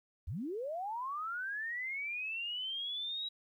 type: linear sweep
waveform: sine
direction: up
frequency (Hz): 59 to 3873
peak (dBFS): -36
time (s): 0.27-3.29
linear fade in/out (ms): 10
effects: 12-bit